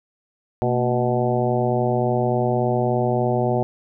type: harmonic tone with a mistuned harmonic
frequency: 123.47 Hz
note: B2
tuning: in tune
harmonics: 1 / 2 / 3 / 4 / 5 / 6 / 7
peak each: -23 / -26 / -24 / -27 / -25 / -26 / -31 dBFS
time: 0.62-3.63 s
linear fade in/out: 0 ms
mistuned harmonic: 2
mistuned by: -98 cents
effects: none